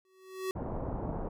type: tone with exponential growth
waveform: square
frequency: 376.9 Hz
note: F#4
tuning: 32 cents sharp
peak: -30 dBFS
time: 0.05-0.51 s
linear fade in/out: 1 ms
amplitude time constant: 100 ms
type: low-pass noise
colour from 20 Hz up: pink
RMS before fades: -36 dBFS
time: 0.55-1.29 s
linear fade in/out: 10 ms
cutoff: 920 Hz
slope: 24 dB/octave
effects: none